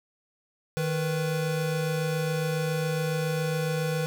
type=tone pair together; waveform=square; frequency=155.69 / 494.3 Hz; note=D#3 / B4; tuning=+1 / +1 cents; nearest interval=octave + minor sixth; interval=2000 cents; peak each=-28 / -31 dBFS; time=0.77-4.06 s; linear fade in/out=0 ms; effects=none